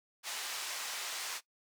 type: band-pass noise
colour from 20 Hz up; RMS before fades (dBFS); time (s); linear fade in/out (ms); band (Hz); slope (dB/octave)
white; -40; 0.23-1.41; 50; 700 to 6900; 12
effects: noise-tail reverb RT60 0.1 s tail -18 dB re dry